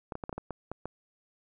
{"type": "clicks", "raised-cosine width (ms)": 1, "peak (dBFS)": -22, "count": 9, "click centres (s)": [0.122, 0.154, 0.238, 0.294, 0.328, 0.38, 0.507, 0.716, 0.856], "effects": []}